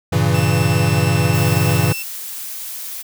square chord, G diminished seventh, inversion none, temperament equal, 98 / 116.54 / 138.59 / 164.81 Hz, G2 / Bb2 / Db3 / Fb3, 0 / 0 / 0 / 0 cents, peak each -20 dBFS, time 0.12-1.93 s, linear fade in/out 10 ms
sawtooth tone, 2669 Hz, E7, 21 cents sharp, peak -23 dBFS, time 0.34-2.03 s, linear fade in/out 10 ms
blue noise, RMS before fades -29 dBFS, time 1.33-3.03 s, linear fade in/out 20 ms
effects none

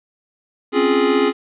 square chord, Db major seventh, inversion third, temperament equal with one note detuned, 261.6 / 277.2 / 349.2 / 417 Hz, C4 / Db4 / F4 / Ab4, 0 / 0 / 0 / +7 cents, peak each -22 / -21 / -22 / -17 dBFS, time 0.72-1.33 s, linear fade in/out 50 ms, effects resampled to 8000 Hz + 8-bit

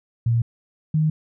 sine tone pair in turn, 116.54 / 155.56 Hz, A#2 / D#3, 0 / 0 cents, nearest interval perfect fourth, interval 500 cents, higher second, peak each -16 dBFS, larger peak neither, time 0.26-0.42 / 0.94-1.1 s, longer neither, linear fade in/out 5 ms, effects none

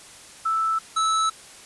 sine / square tone pair in turn, 1318 / 1307.4 Hz, E6 / E6, -1 / -15 cents, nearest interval unison, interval 14 cents, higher first, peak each -20 dBFS, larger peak neither, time 0.45-0.79 / 0.96-1.3 s, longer neither, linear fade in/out 10 ms, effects white hiss -45 dBFS RMS until 1.65 s + resampled to 24000 Hz

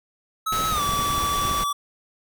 square tone with pitch glide, 1293 to 1151.9 Hz, E6 to D6, -34 to -34 cents, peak -23 dBFS, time 0.46-1.73 s, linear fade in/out 10 ms, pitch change -200 cents, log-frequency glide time 0.7-0.82 s
pink noise, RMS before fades -30 dBFS, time 0.52-1.64 s, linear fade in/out 5 ms
clicks, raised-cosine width 5 ms, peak -19 dBFS, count 9, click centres 0.725 / 0.892 / 0.937 / 0.992 / 1.104 / 1.181 / 1.24 / 1.453 / 1.514 s
effects none

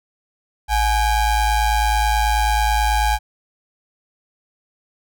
square ring-modulated tone, 394.4 Hz, G4, 11 cents sharp, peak -13 dBFS, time 0.68-3.19 s, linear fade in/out 50 ms, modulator 449 Hz, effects none

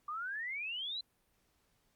sine exponential sweep, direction up, 1169 to 4112 Hz, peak -37 dBFS, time 0.08-1.01 s, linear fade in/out 5 ms, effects pink hiss -75 dBFS RMS until 1.95 s + Opus 48 kbps

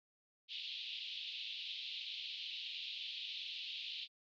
white band-pass noise, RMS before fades -45 dBFS, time 0.48-4.08 s, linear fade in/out 50 ms, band 2700 to 4000 Hz, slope 48 dB/octave, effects MP3 64 kbps

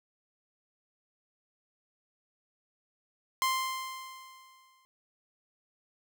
sawtooth tone with exponential decay, 1046.5 Hz, C6, in tune, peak -21 dBFS, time 3.42-4.85 s, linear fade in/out 0 ms, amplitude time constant 310 ms, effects none

